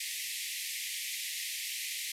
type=band-pass noise; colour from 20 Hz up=pink; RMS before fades=-38 dBFS; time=0-2.12 s; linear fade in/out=5 ms; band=1900 to 14000 Hz; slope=96 dB/octave; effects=none